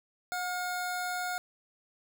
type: tone pair together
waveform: square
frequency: 725 / 1425.1 Hz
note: F#5 / F6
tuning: -35 / +35 cents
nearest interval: octave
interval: 1170 cents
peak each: -35 / -36 dBFS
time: 0.32-1.38 s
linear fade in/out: 0 ms
effects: none